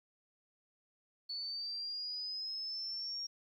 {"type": "linear sweep", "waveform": "sine", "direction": "up", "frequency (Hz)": [4435, 5590], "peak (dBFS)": -38, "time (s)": [1.29, 3.27], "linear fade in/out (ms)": 10, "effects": ["12-bit"]}